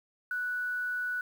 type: tone with quantisation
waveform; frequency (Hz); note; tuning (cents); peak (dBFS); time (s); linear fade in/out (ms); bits
sine; 1480; F#6; 0; -30; 0.31-1.21; 2; 9
effects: none